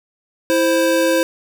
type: tone pair together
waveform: square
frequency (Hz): 329.6 / 524.7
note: E4 / C5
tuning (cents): 0 / +5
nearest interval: minor sixth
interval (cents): 805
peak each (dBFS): -18 / -16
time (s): 0.5-1.23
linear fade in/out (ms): 0
effects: none